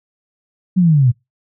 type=linear sweep; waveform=sine; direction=down; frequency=189.6 to 115.5 Hz; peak=-8 dBFS; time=0.76-1.12 s; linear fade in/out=20 ms; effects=noise-tail reverb RT60 0.2 s tail -25 dB re dry